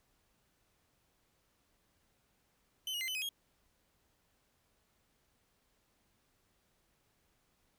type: tone with pitch steps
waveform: 40% pulse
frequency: 3046 / 2887 / 2071 / 3023 / 2523 / 3267 Hz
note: F#7 / F#7 / C7 / F#7 / D#7 / G#7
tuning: +50 / -43 / -18 / +36 / +23 / -29 cents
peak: -35 dBFS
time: 2.87-3.29 s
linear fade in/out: 2 ms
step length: 70 ms
effects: pink hiss -75 dBFS RMS until 7.78 s